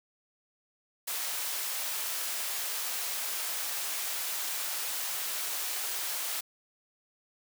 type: high-pass noise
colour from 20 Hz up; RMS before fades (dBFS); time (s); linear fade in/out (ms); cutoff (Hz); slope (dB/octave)
white; -34; 1.07-6.41; 10; 610; 12
effects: none